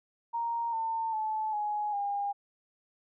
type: tone with pitch steps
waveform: sine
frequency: 932.3 / 899.5 / 867.9 / 837.3 / 807.9 Hz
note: A#5 / A5 / A5 / G#5 / G#5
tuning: 0 / +38 / -24 / +14 / -48 cents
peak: -29 dBFS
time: 0.33-2.33 s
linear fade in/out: 20 ms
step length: 400 ms
effects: none